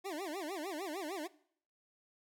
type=tone with vibrato; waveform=25% pulse; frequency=343 Hz; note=F4; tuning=31 cents flat; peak=-35 dBFS; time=0.04-1.28 s; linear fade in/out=20 ms; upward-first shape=sine; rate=6.6 Hz; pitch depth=270 cents each way; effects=noise-tail reverb RT60 0.6 s tail -20 dB re dry